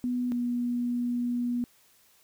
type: tone pair in turn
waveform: sine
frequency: 246.9 / 242.4 Hz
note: B3 / B3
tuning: 0 / -32 cents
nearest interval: unison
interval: 32 cents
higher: first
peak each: -26 dBFS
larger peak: neither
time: 0.04-0.32 / 0.32-1.64 s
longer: second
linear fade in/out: 0 ms
effects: white hiss -62 dBFS RMS until 2.23 s